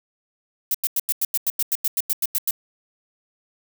violet noise bursts, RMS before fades -21 dBFS, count 15, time 0.71-2.509 s, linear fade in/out 2 ms, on 35 ms, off 91 ms, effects none

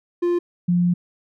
triangle / sine tone pair in turn, 349.2 / 176.02 Hz, F4 / F3, 0 / +14 cents, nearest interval octave, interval 1186 cents, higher first, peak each -15 dBFS, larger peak neither, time 0.22-0.39 / 0.68-0.94 s, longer second, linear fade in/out 10 ms, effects none

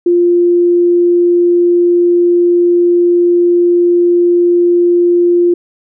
sine tone, 349.2 Hz, F4, in tune, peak -6 dBFS, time 0.06-5.54 s, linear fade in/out 5 ms, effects none

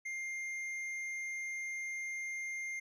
sine tone with hard clipping, 2110 Hz, C7, 14 cents sharp, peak -39 dBFS, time 0.05-2.8 s, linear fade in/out 10 ms, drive 6 dB, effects none

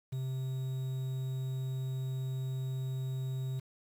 triangle tone with quantisation, 130.9 Hz, C3, 1 cent sharp, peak -31 dBFS, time 0.12-3.6 s, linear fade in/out 10 ms, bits 9, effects none

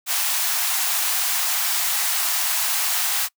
white high-pass noise, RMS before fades -22 dBFS, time 0.06-3.29 s, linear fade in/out 50 ms, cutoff 660 Hz, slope 96 dB/octave, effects noise-tail reverb RT60 0.1 s tail -24 dB re dry

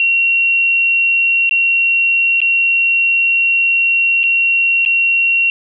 sine tone with dropouts, 2739 Hz, F7, 34 cents flat, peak -10 dBFS, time 0-5.5 s, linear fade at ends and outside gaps 1 ms, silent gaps 1.494-1.51 / 2.404-2.416 / 4.233-4.238 / 4.851-4.86 s, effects none

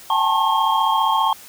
sine tone cluster, 771 / 856 / 891 / 1081 / 3218 Hz, G5 / A5 / A5 / C#6 / G7, -29 / -48 / +22 / -44 / +45 cents, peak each -25 / -24 / -19 / -19 / -27 dBFS, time 0.1-1.33 s, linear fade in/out 2 ms, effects white hiss -42 dBFS RMS until 1.48 s

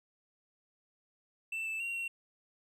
triangle tone with pitch steps, 2665 / 2638 / 2752 / 2732 Hz, E7 / E7 / F7 / F7, +18 / +1 / -26 / -39 cents, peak -33 dBFS, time 1.52-2.08 s, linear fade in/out 5 ms, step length 140 ms, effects none

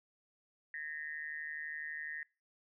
sine tone with amplitude modulation, 1841 Hz, A#6, 22 cents flat, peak -36 dBFS, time 0.74-2.23 s, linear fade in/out 2 ms, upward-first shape sine, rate 152 Hz, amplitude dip 90%, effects noise-tail reverb RT60 0.3 s tail -24 dB re dry

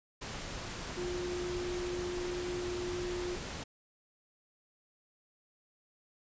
sine tone in noise, 356.3 Hz, F4, 35 cents sharp, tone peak -35 dBFS, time 0.97-3.36 s, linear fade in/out 10 ms, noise pink, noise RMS -41 dBFS, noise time 0.21-3.64 s, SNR +3 dB, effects resampled to 16000 Hz

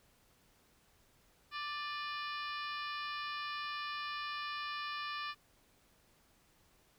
harmonic tone with a mistuned harmonic, 587.3 Hz, D5, in tune, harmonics 2 / 3 / 4 / 5 / 6 / 7 / 8 / 9, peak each -41 / -45 / -47 / -49 / -51 / -52 / -53 / -54 dBFS, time 1.51-5.35 s, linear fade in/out 50 ms, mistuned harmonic 4, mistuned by +53 cents, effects pink hiss -69 dBFS RMS until 6.98 s

